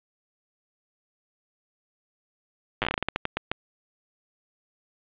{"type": "slowing click train", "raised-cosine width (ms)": 0.3, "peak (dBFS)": -8, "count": 15, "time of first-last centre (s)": [2.82, 3.516], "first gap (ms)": 8, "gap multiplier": 1.25, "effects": ["resampled to 8000 Hz", "7-bit"]}